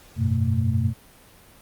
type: tone cluster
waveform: sine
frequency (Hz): 92.5 / 104 / 122.6 / 223.7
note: F#2 / G#2 / B2 / A3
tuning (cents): 0 / +3 / -12 / +29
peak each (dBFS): -23 / -27 / -23 / -28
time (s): 0.16-0.94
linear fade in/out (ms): 50
effects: pink hiss -51 dBFS RMS until 1.61 s + Opus 48 kbps